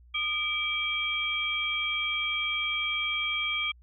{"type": "tone cluster", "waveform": "sine", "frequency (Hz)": [1224, 2326, 3236], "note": ["D#6", "D7", "G#7"], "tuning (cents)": [-29, -17, -46], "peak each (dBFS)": [-37, -29, -31], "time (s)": [0.14, 3.72], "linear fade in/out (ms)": 10, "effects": ["added 60 Hz sine -52 dBFS peak until 3.82 s"]}